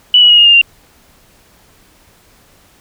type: tone with pitch steps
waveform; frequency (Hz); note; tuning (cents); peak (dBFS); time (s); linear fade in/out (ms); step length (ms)
sine; 2960 / 2923 / 2886 / 2849 / 2813 / 2778; F#7 / F#7 / F#7 / F7 / F7 / F7; 0 / -22 / -44 / +34 / +12 / -10; -3; 0.14-0.614; 2; 79
effects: pink hiss -48 dBFS RMS until 2.8 s